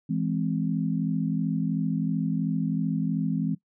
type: chord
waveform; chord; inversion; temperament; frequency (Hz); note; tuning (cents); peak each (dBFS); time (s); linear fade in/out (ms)
sine; E augmented; none; equal with one note detuned; 164.81 / 207.7 / 260.6; E3 / G#3 / B#3; 0 / 0 / -7; -27 / -29 / -29; 0.09-3.55; 10
effects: noise-tail reverb RT60 0.1 s tail -18 dB re dry